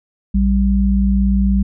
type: tone pair together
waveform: sine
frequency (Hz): 58.27 / 196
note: A#1 / G3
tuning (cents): 0 / 0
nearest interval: octave + major sixth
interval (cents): 2100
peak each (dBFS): -14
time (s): 0.34-1.63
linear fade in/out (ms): 10
effects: none